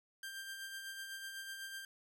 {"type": "tone with tremolo", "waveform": "sawtooth", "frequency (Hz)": 1583, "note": "G6", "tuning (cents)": 17, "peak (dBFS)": -39, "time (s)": [0.23, 1.85], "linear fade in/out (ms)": 2, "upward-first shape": "sine", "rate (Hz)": 8, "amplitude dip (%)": 40, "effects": []}